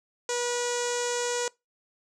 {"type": "tone with low-pass filter", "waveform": "sawtooth", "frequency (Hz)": 484.4, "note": "B4", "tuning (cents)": -34, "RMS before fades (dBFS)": -29, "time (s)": [0.29, 1.48], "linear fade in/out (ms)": 2, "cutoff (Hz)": 7000, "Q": 4.7, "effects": ["noise-tail reverb RT60 0.2 s tail -23 dB re dry"]}